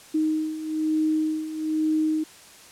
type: beating tone pair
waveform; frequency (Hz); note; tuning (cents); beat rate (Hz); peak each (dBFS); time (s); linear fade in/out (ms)
sine; 311.1 / 312.2; D#4 / D#4; 0 / +6; 1.1; -28 / -23; 0.14-2.24; 10
effects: white hiss -48 dBFS RMS until 2.71 s + low-pass 10000 Hz 12 dB/octave